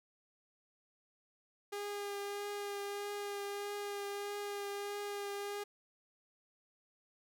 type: tone with vibrato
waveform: sawtooth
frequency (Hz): 406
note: G#4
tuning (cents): -39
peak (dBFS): -35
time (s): 1.72-5.64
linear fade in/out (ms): 10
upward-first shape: triangle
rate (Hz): 1.6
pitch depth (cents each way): 17
effects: none